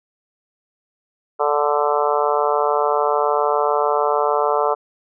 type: harmonic tone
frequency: 146.83 Hz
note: D3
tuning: in tune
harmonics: 3 / 4 / 5 / 6 / 7 / 8 / 9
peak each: -21 / -22 / -23 / -24 / -24 / -25 / -26 dBFS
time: 1.39-4.75 s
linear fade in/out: 20 ms
effects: none